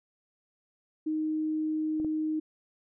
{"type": "tone", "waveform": "sine", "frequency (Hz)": 311.1, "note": "D#4", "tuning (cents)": 0, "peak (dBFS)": -27, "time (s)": [1.06, 2.4], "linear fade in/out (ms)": 10}
{"type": "clicks", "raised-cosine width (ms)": 2, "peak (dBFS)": [-30, -27], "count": 2, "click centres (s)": [2, 2.047]}
{"effects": []}